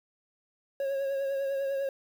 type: tone with vibrato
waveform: triangle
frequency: 548 Hz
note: C#5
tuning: 20 cents flat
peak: -26 dBFS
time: 0.8-1.89 s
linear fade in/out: 2 ms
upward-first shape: triangle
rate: 10 Hz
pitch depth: 33 cents each way
effects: 9-bit